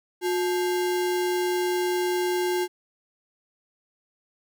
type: tone with sample-and-hold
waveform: sine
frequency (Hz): 360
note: F#4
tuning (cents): -47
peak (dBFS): -22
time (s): 0.21-2.68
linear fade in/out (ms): 50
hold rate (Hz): 1225
effects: none